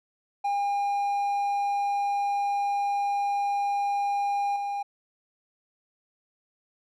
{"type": "tone with level steps", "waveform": "triangle", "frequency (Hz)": 807, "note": "G#5", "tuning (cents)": -50, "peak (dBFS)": [-22, -26], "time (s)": [0.44, 4.83], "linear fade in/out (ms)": 10, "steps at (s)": 4.56, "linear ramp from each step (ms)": 2, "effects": []}